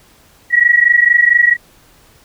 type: tone pair together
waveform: sine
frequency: 1906.6 / 1931 Hz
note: A#6 / B6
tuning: +39 / -39 cents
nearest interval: unison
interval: 22 cents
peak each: -10 dBFS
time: 0.5-1.57 s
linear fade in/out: 50 ms
effects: pink hiss -48 dBFS RMS until 2.24 s